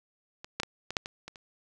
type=clicks; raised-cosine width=0.2 ms; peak=-24 / -12 / -17 / -18 / -9 / -20 / -24 / -30 dBFS; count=8; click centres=0.445 / 0.6 / 0.633 / 0.906 / 0.968 / 1.059 / 1.28 / 1.358 s; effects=none